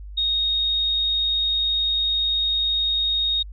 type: tone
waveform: sine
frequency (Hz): 3729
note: A#7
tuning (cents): 0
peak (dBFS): -19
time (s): 0.17-3.43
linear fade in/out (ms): 10
effects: added 50 Hz sine -34 dBFS peak until 3.52 s